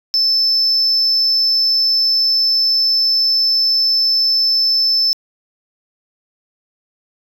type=tone; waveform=sine; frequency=5274 Hz; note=E8; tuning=in tune; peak=-10 dBFS; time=0.14-5.13 s; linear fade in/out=0 ms; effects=tanh soft clip ceiling -9 dBFS + 8-bit